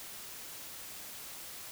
silence, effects white hiss -46 dBFS RMS until 1.71 s

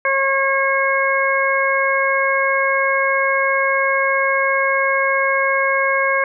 harmonic tone, 543 Hz, C#5, 36 cents flat, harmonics 1 / 2 / 3 / 4, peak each -20 / -20 / -20 / -20 dBFS, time 0.05-6.24 s, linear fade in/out 2 ms, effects none

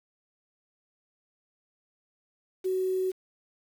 sine tone with quantisation, 374 Hz, F#4, 19 cents sharp, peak -25 dBFS, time 2.64-3.12 s, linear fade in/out 20 ms, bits 8, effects none

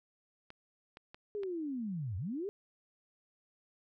clicks, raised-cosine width 0.3 ms, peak -33 dBFS, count 4, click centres 0.504 / 0.971 / 1.145 / 1.434 s
sine linear two-way sweep, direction down then up, 423.9 to 84.1 to 423.9 Hz, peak -35 dBFS, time 1.35-2.49 s, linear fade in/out 0 ms, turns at 2.17 s
effects none

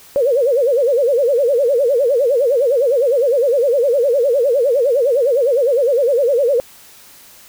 sine tone with vibrato, 517 Hz, C5, 21 cents flat, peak -11 dBFS, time 0.16-6.6 s, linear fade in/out 0 ms, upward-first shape sine, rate 9.8 Hz, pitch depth 210 cents each way, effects white hiss -43 dBFS RMS until 7.48 s

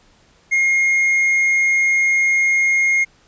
sine tone with hard clipping, 2140 Hz, C7, 38 cents sharp, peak -14 dBFS, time 0.51-3.05 s, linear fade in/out 20 ms, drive 3 dB, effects pink hiss -54 dBFS RMS until 3.27 s + resampled to 16000 Hz

